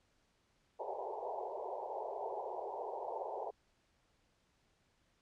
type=band-pass noise; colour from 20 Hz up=white; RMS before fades=-42 dBFS; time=0.79-3.51 s; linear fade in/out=5 ms; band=380 to 940 Hz; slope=96 dB/octave; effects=pink hiss -75 dBFS RMS until 5.21 s + low-pass 7000 Hz 12 dB/octave